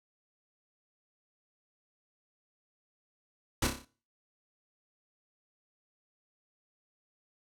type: noise with echo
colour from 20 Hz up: pink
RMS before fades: -28 dBFS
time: 3.62-3.67 s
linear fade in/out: 5 ms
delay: 30 ms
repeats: 6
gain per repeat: -5 dB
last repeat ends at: 3.85 s
effects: noise-tail reverb RT60 0.4 s tail -20 dB re dry + low-pass 12000 Hz 12 dB/octave